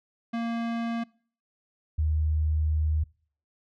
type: tone pair in turn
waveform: square / sine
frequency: 231.7 / 77.32 Hz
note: A#3 / D#2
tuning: -10 / -10 cents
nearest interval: octave + perfect fifth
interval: 1900 cents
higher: first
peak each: -28 / -22 dBFS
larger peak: second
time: 0.33-1.04 / 1.98-3.04 s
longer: second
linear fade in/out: 10 ms
effects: noise-tail reverb RT60 0.5 s tail -25 dB re dry + low-pass 3000 Hz 12 dB/octave